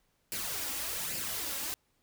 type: noise with flanger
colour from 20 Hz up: white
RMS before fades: -36 dBFS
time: 0.32-1.74 s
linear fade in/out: 0 ms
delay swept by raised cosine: 0.4 to 3.7 ms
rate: 1.2 Hz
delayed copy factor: +0.6
effects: pink hiss -74 dBFS RMS until 2.02 s